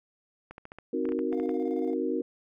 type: clicks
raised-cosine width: 0.5 ms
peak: -28 dBFS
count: 12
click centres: 0.51 / 0.581 / 0.654 / 0.719 / 0.786 / 1.054 / 1.09 / 1.121 / 1.191 / 1.328 / 1.399 / 1.493 s
type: chord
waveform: sine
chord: C half-diminished seventh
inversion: none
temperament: equal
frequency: 261.6 / 311.1 / 370 / 466.2 Hz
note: C4 / Eb4 / Gb4 / Bb4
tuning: 0 / 0 / 0 / 0 cents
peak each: -32 dBFS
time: 0.93-2.22 s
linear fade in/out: 5 ms
type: tone with tremolo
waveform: triangle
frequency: 708 Hz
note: F5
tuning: 23 cents sharp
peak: -38 dBFS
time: 1.32-1.94 s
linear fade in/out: 5 ms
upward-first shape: square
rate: 18 Hz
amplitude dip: 60%
effects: none